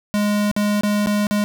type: tone with dropouts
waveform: square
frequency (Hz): 207.2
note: G#3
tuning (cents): -4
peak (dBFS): -17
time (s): 0.14-1.44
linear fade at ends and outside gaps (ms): 0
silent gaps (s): 0.514-0.564 / 0.81-0.834 / 1.061-1.071 / 1.269-1.31
effects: none